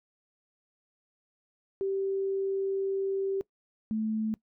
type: tone pair in turn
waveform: sine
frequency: 389.1 / 218.4 Hz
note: G4 / A3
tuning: -13 / -13 cents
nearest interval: minor seventh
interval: 1000 cents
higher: first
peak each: -27 dBFS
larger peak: neither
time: 1.81-3.41 / 3.91-4.34 s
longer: first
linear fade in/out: 0 ms
effects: noise-tail reverb RT60 0.1 s tail -21 dB re dry